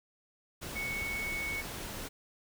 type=tone in noise; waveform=sine; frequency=2217 Hz; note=C#7; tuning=in tune; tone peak=-34 dBFS; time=0.75-1.62 s; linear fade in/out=20 ms; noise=pink; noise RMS=-41 dBFS; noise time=0.61-2.09 s; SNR=+4 dB; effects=none